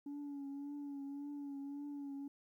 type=tone with vibrato; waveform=sine; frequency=283.4 Hz; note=C#4; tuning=38 cents sharp; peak=-40 dBFS; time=0.06-2.28 s; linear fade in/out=5 ms; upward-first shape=triangle; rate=1.8 Hz; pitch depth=43 cents each way; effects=tanh soft clip ceiling -41 dBFS + 13-bit